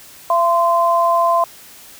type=tone pair together; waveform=sine; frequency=678.2 / 1035 Hz; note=E5 / C6; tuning=+49 / -19 cents; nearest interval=perfect fifth; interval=732 cents; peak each=-15 / -14 dBFS; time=0.3-1.44 s; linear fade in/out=2 ms; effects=white hiss -41 dBFS RMS until 1.99 s